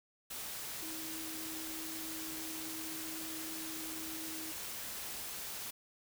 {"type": "tone in noise", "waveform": "sine", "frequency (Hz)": 319.1, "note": "D#4", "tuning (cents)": 44, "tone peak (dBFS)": -46, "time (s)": [0.82, 4.52], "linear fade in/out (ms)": 10, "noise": "white", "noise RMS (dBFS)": -43, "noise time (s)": [0.3, 5.71], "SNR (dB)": -6, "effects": []}